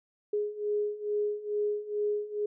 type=beating tone pair; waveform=sine; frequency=415.3 / 417.6 Hz; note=G#4 / G#4; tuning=0 / +10 cents; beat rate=2.3 Hz; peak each=-33 / -30 dBFS; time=0.33-2.46 s; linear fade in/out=5 ms; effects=none